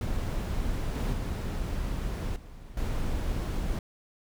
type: noise with level steps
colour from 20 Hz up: brown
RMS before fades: -30 / -28 / -31 / -45 / -30 dBFS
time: 0.01-3.79 s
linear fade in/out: 2 ms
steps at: 0.95 / 1.13 / 2.36 / 2.77 s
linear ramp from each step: 2 ms
effects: none